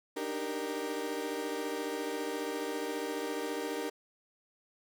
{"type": "chord", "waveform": "35% pulse", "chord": "Eb major seventh", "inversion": "third", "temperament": "equal with one note detuned", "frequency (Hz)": [293.7, 308.3, 392, 466.2], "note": ["D4", "Eb4", "G4", "Bb4"], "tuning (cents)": [0, -16, 0, 0], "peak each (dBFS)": [-39, -40, -38, -36], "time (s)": [0.16, 3.9], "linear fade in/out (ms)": 10, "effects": []}